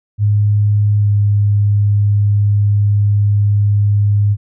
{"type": "tone with pitch glide", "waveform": "sine", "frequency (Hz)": [103.83, 102.7], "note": ["G#2", "G#2"], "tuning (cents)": [0, -19], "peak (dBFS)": -9, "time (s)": [0.18, 4.37], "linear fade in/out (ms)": 50, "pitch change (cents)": -19, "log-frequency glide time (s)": [0.99, 1.08], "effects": []}